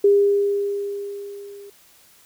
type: tone with level ramp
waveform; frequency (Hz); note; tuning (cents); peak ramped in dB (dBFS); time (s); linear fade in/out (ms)
sine; 403.2; G4; +49; -10 to -38; 0.04-1.7; 5
effects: white hiss -53 dBFS RMS until 2.25 s